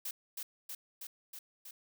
blue noise with echo, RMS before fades -39 dBFS, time 0.05-0.11 s, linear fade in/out 5 ms, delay 320 ms, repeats 5, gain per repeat -2 dB, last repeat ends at 1.71 s, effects none

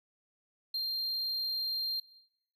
triangle tone, 4187 Hz, C8, in tune, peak -30 dBFS, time 0.74-2 s, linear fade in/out 5 ms, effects noise-tail reverb RT60 0.9 s tail -18 dB re dry

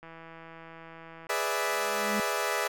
click train, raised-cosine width 0.5 ms, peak -32 dBFS, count 204, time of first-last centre 0.03-1.268 s, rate 164 Hz
15% pulse chord, E dominant seventh, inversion first, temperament equal, 415.3 / 493.9 / 587.3 / 659.3 Hz, G#4 / B4 / D5 / E5, 0 / 0 / 0 / 0 cents, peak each -27 dBFS, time 1.29-2.68 s, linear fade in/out 10 ms
sine tone with exponential growth, 207.7 Hz, G#3, in tune, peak -28 dBFS, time 1.6-2.2 s, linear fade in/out 2 ms, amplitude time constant 130 ms
effects none

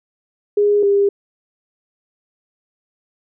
sine tone pair in turn, 411.7 / 401.4 Hz, G#4 / G4, -15 / +41 cents, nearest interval unison, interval 44 cents, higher first, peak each -11 / -11 dBFS, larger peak neither, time 0.57-0.83 / 0.83-1.09 s, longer neither, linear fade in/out 5 ms, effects none

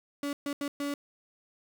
35% pulse tone bursts at uneven times, 285.4 Hz, D4, 49 cents flat, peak -29 dBFS, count 4, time 0.23-0.33 / 0.46-0.53 / 0.61-0.68 / 0.8-0.94 s, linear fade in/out 2 ms, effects none

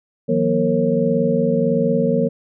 sine tone cluster, 159.2 / 180.7 / 237 / 459.7 / 544 Hz, D#3 / F#3 / A#3 / A#4 / C#5, +40 / -41 / +29 / -24 / -33 cents, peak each -24 / -22 / -20 / -20 / -21 dBFS, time 0.28-2.29 s, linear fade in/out 20 ms, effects none

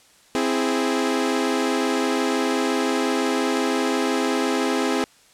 sawtooth chord, C augmented, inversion none, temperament equal, 261.6 / 329.6 / 415.3 Hz, C4 / E4 / G#4, 0 / 0 / 0 cents, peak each -19 / -22 / -21 dBFS, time 0.35-5.04 s, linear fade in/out 0 ms, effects white hiss -54 dBFS RMS until 5.33 s + low-pass 9000 Hz 12 dB/octave

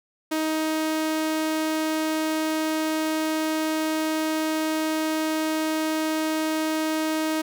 sawtooth tone, 314.2 Hz, D#4, 17 cents sharp, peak -19 dBFS, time 0.31-7.42 s, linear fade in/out 10 ms, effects none

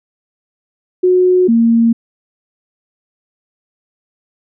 sine tone pair in turn, 365.2 / 230.5 Hz, F#4 / A#3, -23 / -19 cents, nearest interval minor sixth, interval 796 cents, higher first, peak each -7 dBFS, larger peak neither, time 1.03-1.48 / 1.48-1.93 s, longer neither, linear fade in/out 10 ms, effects none

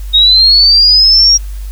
sine linear sweep, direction up, 3729 to 5660 Hz, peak -3 dBFS, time 0.13-1.38 s, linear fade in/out 20 ms, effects added 49 Hz sine -19 dBFS peak until 1.71 s + white hiss -40 dBFS RMS until 1.71 s

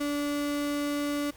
35% pulse tone, 289.7 Hz, D4, 24 cents flat, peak -26 dBFS, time 0-1.31 s, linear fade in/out 10 ms, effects added 50 Hz sine -57 dBFS peak until 1.36 s + pink hiss -54 dBFS RMS until 1.36 s

